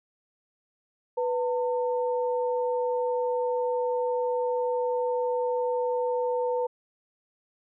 sine tone pair together, 494.6 / 903 Hz, B4 / A5, +3 / +45 cents, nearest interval minor seventh, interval 1042 cents, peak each -25 / -31 dBFS, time 1.17-6.67 s, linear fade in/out 10 ms, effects none

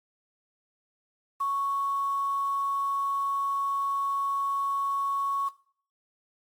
sine tone with quantisation, 1108.7 Hz, C#6, in tune, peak -25 dBFS, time 1.4-5.49 s, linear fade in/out 10 ms, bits 8, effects noise-tail reverb RT60 0.5 s tail -18 dB re dry + AAC 64 kbps

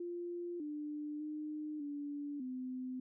sine tone with pitch steps, 348.3 / 298.1 / 303.6 / 288.8 / 255.6 Hz, F4 / D4 / D#4 / D4 / C4, -5 / +26 / -42 / -29 / -40 cents, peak -39 dBFS, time 0-3 s, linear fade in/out 5 ms, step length 600 ms, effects none

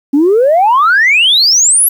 sine exponential sweep, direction up, 270 to 11840 Hz, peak -4 dBFS, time 0.13-1.89 s, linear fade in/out 10 ms, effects tanh soft clip ceiling -2 dBFS + 7-bit

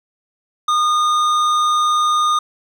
triangle tone with hard clipping, 1223 Hz, D#6, 30 cents flat, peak -15 dBFS, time 0.68-2.39 s, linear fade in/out 5 ms, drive 14 dB, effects none

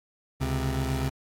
25% pulse tone pair together, 69.77 / 131.7 Hz, C#2 / C3, +12 / +12 cents, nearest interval major seventh, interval 1100 cents, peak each -25 dBFS, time 0.4-1.1 s, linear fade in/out 20 ms, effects AAC 48 kbps

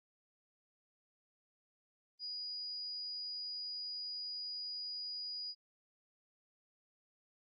sine tone, 4905 Hz, D#8, 26 cents flat, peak -40 dBFS, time 2.19-5.55 s, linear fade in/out 50 ms, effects Opus 32 kbps

